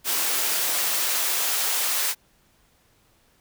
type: noise with high-pass filter sweep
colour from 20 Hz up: white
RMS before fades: -24 dBFS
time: 0.04-2.15 s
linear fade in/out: 50 ms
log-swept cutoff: 310 to 640 Hz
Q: 0.7
effects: pink hiss -62 dBFS RMS until 3.4 s